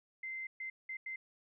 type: tone bursts at uneven times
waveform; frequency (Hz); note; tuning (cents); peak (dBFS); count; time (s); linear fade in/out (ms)
sine; 2077; C7; -13; -39; 4; 0.23-0.47 / 0.6-0.7 / 0.89-0.97 / 1.06-1.16; 5
effects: none